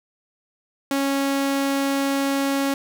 sawtooth tone, 275.8 Hz, C#4, 9 cents flat, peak -16 dBFS, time 0.91-2.74 s, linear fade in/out 2 ms, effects none

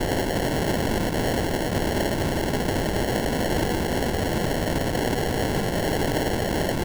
violet noise with sample-and-hold, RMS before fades -24 dBFS, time 0-6.84 s, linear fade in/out 10 ms, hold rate 1225 Hz, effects none

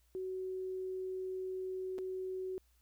sine tone with dropouts, 374.1 Hz, F#4, 19 cents sharp, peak -37 dBFS, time 0.15-2.58 s, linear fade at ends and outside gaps 0 ms, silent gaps 1.982-1.987 s, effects added 60 Hz sine -68 dBFS peak until 2.81 s + white hiss -75 dBFS RMS until 2.81 s

